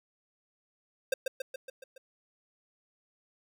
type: tone with echo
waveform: square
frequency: 526 Hz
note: C5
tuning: 9 cents sharp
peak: -25 dBFS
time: 1.12-1.14 s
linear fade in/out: 5 ms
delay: 140 ms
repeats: 6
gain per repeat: -4 dB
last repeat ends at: 1.98 s
effects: none